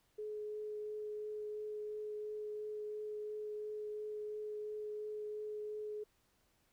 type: tone with vibrato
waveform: sine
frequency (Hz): 423.7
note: G#4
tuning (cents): +35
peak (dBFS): -40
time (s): 0.18-6.04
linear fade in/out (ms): 10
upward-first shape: triangle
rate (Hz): 2.9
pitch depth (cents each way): 9
effects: pink hiss -75 dBFS RMS until 6.72 s